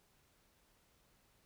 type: silence
effects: pink hiss -72 dBFS RMS until 1.45 s